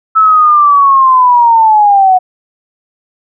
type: linear sweep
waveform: sine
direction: down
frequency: 1313 to 730 Hz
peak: -3 dBFS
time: 0.15-2.19 s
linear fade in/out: 20 ms
effects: none